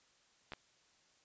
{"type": "clicks", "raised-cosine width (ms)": 0.3, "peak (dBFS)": -28, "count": 2, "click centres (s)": [0.521, 0.535], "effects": ["white hiss -70 dBFS RMS until 1.24 s", "resampled to 16000 Hz"]}